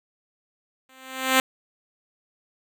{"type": "tone with exponential growth", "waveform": "5% pulse", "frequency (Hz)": 261.6, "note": "C4", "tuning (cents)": 0, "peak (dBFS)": -3, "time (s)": [0.89, 1.4], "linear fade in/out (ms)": 2, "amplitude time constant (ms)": 110, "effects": []}